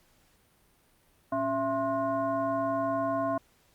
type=tone with frequency modulation; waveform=sine; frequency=668 Hz; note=E5; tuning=23 cents sharp; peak=-26 dBFS; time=1.32-3.38 s; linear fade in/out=5 ms; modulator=392 Hz; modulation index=1.1; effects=pink hiss -65 dBFS RMS until 3.74 s + Opus 48 kbps